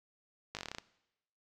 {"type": "slowing click train", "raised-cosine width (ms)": 0.2, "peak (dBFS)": -22, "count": 10, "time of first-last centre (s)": [0.55, 0.784], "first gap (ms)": 18, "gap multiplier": 1.09, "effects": ["noise-tail reverb RT60 0.9 s tail -20 dB re dry"]}